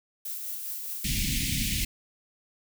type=noise with tremolo; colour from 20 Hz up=violet; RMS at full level=-34 dBFS; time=0.25-1.05 s; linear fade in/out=5 ms; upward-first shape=triangle; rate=4.9 Hz; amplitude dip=35%
type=band-stop noise; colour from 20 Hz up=pink; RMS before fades=-28 dBFS; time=1.04-1.85 s; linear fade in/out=5 ms; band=280 to 2100 Hz; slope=48 dB/octave
effects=none